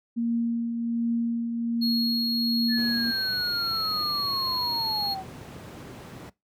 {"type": "tone with tremolo", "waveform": "sine", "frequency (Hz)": 233.1, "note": "A#3", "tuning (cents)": 0, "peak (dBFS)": -21, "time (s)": [0.16, 3.12], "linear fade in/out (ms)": 20, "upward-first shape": "triangle", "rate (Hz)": 1.3, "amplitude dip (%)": 45}
{"type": "tone", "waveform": "triangle", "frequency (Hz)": 4301, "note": "C8", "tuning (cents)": 47, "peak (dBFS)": -25, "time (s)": [1.81, 5.15], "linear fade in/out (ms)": 20}
{"type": "linear sweep", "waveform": "sine", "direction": "down", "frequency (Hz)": [1760, 743], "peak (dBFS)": -31, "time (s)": [2.68, 5.24], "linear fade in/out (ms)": 50}
{"type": "noise", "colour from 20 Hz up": "brown", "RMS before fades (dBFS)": -34, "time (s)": [2.77, 6.3], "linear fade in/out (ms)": 10}
{"effects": ["noise-tail reverb RT60 0.2 s tail -21 dB re dry", "high-pass 150 Hz 12 dB/octave"]}